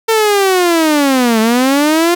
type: linear two-way sweep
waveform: sawtooth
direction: down then up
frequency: 453.5 to 216.7 to 352.8 Hz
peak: -5 dBFS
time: 0.08-2.15 s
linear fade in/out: 10 ms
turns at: 1.4 s
effects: none